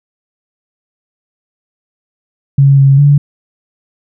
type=tone with pitch steps; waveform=sine; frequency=138.5 / 137 / 143.6 Hz; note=C#3 / C#3 / D3; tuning=-1 / -20 / -39 cents; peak=-3 dBFS; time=2.58-3.18 s; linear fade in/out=5 ms; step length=200 ms; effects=none